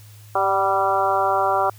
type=harmonic tone with a mistuned harmonic; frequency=195.5 Hz; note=G3; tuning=4 cents flat; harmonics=2 / 3 / 4 / 5 / 6 / 7; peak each=-27 / -24 / -21 / -24 / -24 / -26 dBFS; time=0.35-1.7 s; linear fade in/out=5 ms; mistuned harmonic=4; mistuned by=-30 cents; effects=added 105 Hz sine -42 dBFS peak until 1.78 s + white hiss -51 dBFS RMS until 1.78 s